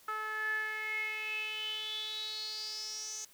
sawtooth tone with band-pass filter sweep, 431.8 Hz, A4, 33 cents flat, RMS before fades -38 dBFS, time 0.08-3.25 s, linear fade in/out 5 ms, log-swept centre 1400 to 6400 Hz, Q 9.9, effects white hiss -61 dBFS RMS until 3.33 s

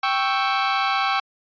sawtooth chord, C# diminished, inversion second, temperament equal, 784 / 1108.7 / 1318.5 Hz, G5 / C#6 / E6, 0 / 0 / 0 cents, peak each -19 / -20 / -21 dBFS, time 0.03-1.2 s, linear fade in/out 5 ms, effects resampled to 11025 Hz

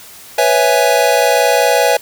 square chord, C# minor seventh, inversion third, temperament equal, 493.9 / 554.4 / 659.3 / 830.6 Hz, B4 / C#5 / E5 / G#5, 0 / 0 / 0 / 0 cents, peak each -16 dBFS, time 0.38-1.97 s, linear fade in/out 5 ms, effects white hiss -37 dBFS RMS until 2.01 s

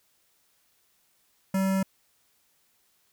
square tone with notch filter, 191.9 Hz, G3, 37 cents flat, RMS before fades -25 dBFS, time 1.54-1.83 s, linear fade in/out 5 ms, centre 3700 Hz, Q 1.1, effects white hiss -68 dBFS RMS until 3.12 s

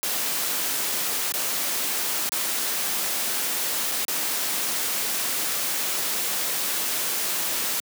white noise with dropouts, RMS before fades -26 dBFS, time 0.03-7.8 s, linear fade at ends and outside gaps 0 ms, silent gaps 1.321-1.339 / 2.291-2.32 / 3.915-3.919 / 4.05-4.082 s, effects high-pass 200 Hz 12 dB/octave

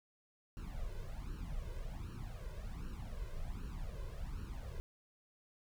brown noise with flanger, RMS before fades -43 dBFS, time 0.57-4.8 s, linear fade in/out 0 ms, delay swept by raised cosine 0.7 to 2 ms, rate 1.3 Hz, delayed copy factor +0.95, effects none

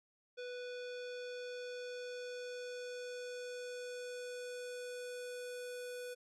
square tone with low-pass filter sweep, 493.9 Hz, B4, in tune, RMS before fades -45 dBFS, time 0.37-6.15 s, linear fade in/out 20 ms, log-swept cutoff 4100 to 11000 Hz, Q 1.4, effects none

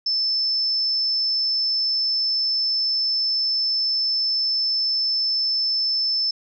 sine tone, 5274 Hz, E8, in tune, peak -19 dBFS, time 0.06-6.31 s, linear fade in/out 5 ms, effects none

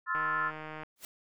sine chord, F major seventh, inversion second, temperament just, 1047.7 / 1309.6 / 1396.9 / 1746.1 Hz, C6 / E6 / F6 / A6, +2 / -12 / 0 / -14 cents, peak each -34 dBFS, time 0.06-0.52 s, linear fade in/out 50 ms
click train, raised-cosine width 0.5 ms, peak -27 dBFS, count 107, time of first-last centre 0.15-0.834 s, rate 155 Hz
white noise with exponential growth, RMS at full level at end -40 dBFS, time 0.96-1.05 s, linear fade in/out 1 ms, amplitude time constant 18 ms
effects none

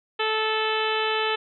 harmonic tone, 437 Hz, A4, 12 cents flat, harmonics 1 / 2 / 3 / 4 / 5 / 6 / 7 / 8 / 9, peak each -27 / -29 / -30 / -31 / -36 / -31 / -31 / -35 / -39 dBFS, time 0.19-1.36 s, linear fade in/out 10 ms, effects none

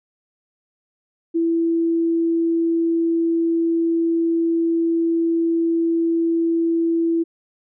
sine tone, 332.4 Hz, E4, 15 cents sharp, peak -16 dBFS, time 1.34-7.24 s, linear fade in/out 20 ms, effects none

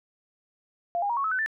sine tone with pitch steps, 694 / 811.1 / 948 / 1108 / 1295 / 1513.6 / 1769.1 Hz, F5 / G#5 / A#5 / C#6 / E6 / F#6 / A6, -11 / -41 / +29 / -1 / -31 / +39 / +9 cents, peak -24 dBFS, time 0.95-1.461 s, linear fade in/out 0 ms, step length 73 ms, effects none

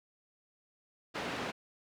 pink band-pass noise, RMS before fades -38 dBFS, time 1.14-1.52 s, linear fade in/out 20 ms, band 190 to 3300 Hz, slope 12 dB/octave, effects none

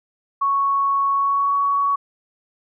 sine tone with pitch glide, 1108.7 to 1122.2 Hz, C#6 to C#6, 0 to +21 cents, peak -16 dBFS, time 0.41-1.96 s, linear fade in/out 10 ms, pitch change +21 cents, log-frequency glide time 1.13-1.55 s, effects none

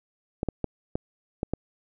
clicks, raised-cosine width 2 ms, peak -13 dBFS, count 6, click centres 0.431 / 0.487 / 0.643 / 0.955 / 1.431 / 1.536 s, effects none

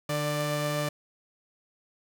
sawtooth tone pair together, 149.47 / 590 Hz, D3 / D5, +31 / +8 cents, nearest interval 2 octaves, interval 2377 cents, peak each -26 dBFS, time 0.09-0.89 s, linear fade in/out 5 ms, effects none

